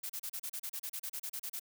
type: noise bursts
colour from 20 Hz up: blue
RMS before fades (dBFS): -40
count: 16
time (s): 0.03-1.597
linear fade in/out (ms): 10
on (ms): 67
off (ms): 33
effects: none